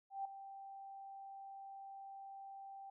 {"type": "tone with ADSR envelope", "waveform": "sine", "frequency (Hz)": 784, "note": "G5", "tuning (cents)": 0, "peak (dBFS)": -37, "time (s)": [0.1, 2.9], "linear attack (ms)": 150, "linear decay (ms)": 5, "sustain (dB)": -12, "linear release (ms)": 5, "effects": []}